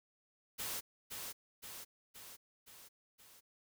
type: noise with echo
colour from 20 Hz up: white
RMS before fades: -41 dBFS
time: 0.58-0.81 s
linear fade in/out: 20 ms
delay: 520 ms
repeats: 5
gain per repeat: -4 dB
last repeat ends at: 3.41 s
effects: none